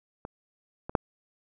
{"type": "clicks", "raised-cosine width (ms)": 1, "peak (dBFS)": [-23, -22, -7], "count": 3, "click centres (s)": [0.251, 0.895, 0.952], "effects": []}